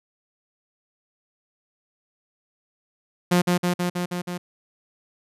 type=tone with echo; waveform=sawtooth; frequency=177.4 Hz; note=F3; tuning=27 cents sharp; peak=-12 dBFS; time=3.31-3.42 s; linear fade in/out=10 ms; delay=160 ms; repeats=6; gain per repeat=-2 dB; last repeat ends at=4.38 s; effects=resampled to 32000 Hz